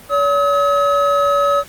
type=tone pair together; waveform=triangle; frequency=569 / 1277.4 Hz; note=C#5 / D#6; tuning=+45 / +45 cents; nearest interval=octave + major second; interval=1400 cents; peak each=-13 dBFS; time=0.09-1.64 s; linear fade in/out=50 ms; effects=pink hiss -40 dBFS RMS until 1.68 s + Opus 32 kbps